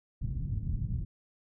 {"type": "low-pass noise", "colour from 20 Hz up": "white", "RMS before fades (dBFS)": -33, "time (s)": [0.21, 1.05], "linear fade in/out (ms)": 10, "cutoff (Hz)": 140, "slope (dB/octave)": 24, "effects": []}